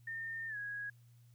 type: tone with pitch glide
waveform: sine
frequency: 1816 to 1655.7 Hz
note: A#6 to G#6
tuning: -46 to -6 cents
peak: -39 dBFS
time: 0.07-0.9 s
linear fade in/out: 5 ms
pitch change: -160 cents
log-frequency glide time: 0.48-0.57 s
effects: added 119 Hz sine -59 dBFS peak until 1.34 s + white hiss -75 dBFS RMS until 1.34 s